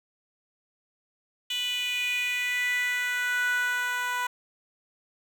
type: tone with high-pass filter sweep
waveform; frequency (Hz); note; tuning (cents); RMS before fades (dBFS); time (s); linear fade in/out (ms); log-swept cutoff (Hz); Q
10% pulse; 493.4; B4; -2; -28; 1.5-4.27; 5; 3100 to 1100; 5.4
effects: none